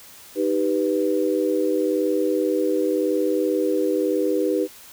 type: chord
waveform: sine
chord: Eb augmented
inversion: none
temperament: equal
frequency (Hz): 311.1 / 392 / 493.9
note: Eb4 / G4 / B4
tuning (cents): 0 / 0 / 0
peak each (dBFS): -23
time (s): 0.35-4.68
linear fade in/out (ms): 50
effects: white hiss -45 dBFS RMS until 4.92 s